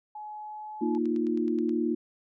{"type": "tone with pitch glide", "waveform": "sine", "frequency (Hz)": [847, 855.9], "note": ["G#5", "A5"], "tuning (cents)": [34, -48], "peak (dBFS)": -37, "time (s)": [0.15, 0.98], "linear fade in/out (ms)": 5, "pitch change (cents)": 18, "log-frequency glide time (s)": [0.34, 0.85]}
{"type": "chord", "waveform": "sine", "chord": "Bb suspended fourth", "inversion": "none", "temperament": "just", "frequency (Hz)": [233.1, 310.8, 349.6], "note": ["Bb3", "Eb4", "F4"], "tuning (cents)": [0, -2, 2], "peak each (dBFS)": -29, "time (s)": [0.81, 1.95], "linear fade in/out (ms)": 10}
{"type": "click train", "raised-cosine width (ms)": 0.2, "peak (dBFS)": -33, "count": 8, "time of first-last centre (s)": [0.95, 1.693], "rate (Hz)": 9.42}
{"effects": []}